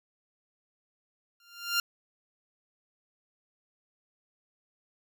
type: tone with exponential growth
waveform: 15% pulse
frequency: 1395 Hz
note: F6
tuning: 2 cents flat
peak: -16 dBFS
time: 1.4-1.8 s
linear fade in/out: 2 ms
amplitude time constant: 85 ms
effects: none